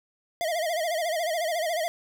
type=tone with vibrato; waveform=square; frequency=659.3 Hz; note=E5; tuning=in tune; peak=-26 dBFS; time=0.41-1.88 s; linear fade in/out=0 ms; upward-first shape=sine; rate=14 Hz; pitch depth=120 cents each way; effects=11-bit